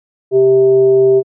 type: tone with frequency modulation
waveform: sine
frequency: 392 Hz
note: G4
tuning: in tune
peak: -6 dBFS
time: 0.31-1.23 s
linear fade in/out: 50 ms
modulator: 260 Hz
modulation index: 0.36
effects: high-pass 150 Hz 12 dB/octave